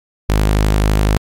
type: tone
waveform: sawtooth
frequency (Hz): 51.91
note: G#1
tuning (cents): 0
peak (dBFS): -7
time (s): 0.29-1.17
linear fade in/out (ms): 0
effects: MP3 64 kbps